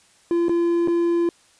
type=tone with dropouts; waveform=triangle; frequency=341.8 Hz; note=F4; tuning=37 cents flat; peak=-15 dBFS; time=0.31-1.29 s; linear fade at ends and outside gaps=1 ms; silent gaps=0.484-0.494 / 0.875-0.882 s; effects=white hiss -56 dBFS RMS until 1.59 s + resampled to 22050 Hz